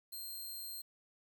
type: tone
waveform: 5% pulse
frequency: 4186 Hz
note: C8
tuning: in tune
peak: -36 dBFS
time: 0.12-0.82 s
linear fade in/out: 10 ms
effects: 11-bit